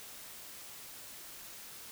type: silence
effects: white hiss -49 dBFS RMS until 1.91 s